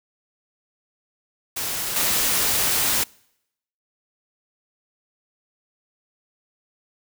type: noise with level steps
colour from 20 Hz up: white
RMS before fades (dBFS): -27 / -21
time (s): 1.56-3.04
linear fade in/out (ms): 10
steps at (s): 1.96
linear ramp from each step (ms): 5
effects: noise-tail reverb RT60 0.8 s tail -26 dB re dry